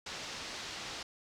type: low-pass noise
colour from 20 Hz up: white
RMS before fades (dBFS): -43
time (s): 0.06-1.03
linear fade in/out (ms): 5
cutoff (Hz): 5700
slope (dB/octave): 24
effects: none